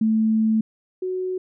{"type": "tone pair in turn", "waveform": "sine", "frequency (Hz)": [220, 370], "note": ["A3", "F#4"], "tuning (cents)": [0, 0], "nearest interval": "major sixth", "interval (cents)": 900, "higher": "second", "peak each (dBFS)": [-16, -23], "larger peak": "first", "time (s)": [[0.01, 0.61], [1.02, 1.38]], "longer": "first", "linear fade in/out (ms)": 5, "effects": []}